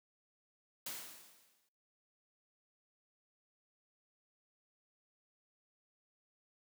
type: noise with exponential decay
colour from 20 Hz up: white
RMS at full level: -41 dBFS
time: 0.86-1.69 s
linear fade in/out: 5 ms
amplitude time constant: 180 ms
effects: noise-tail reverb RT60 0.8 s tail -26 dB re dry + high-pass 150 Hz 12 dB/octave